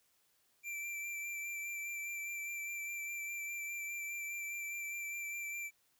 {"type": "tone with vibrato", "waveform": "square", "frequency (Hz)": 2349, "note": "D7", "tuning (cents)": 0, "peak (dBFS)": -40, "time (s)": [0.63, 5.71], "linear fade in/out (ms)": 50, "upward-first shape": "sine", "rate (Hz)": 4.9, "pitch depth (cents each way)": 19, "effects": ["white hiss -74 dBFS RMS until 5.99 s"]}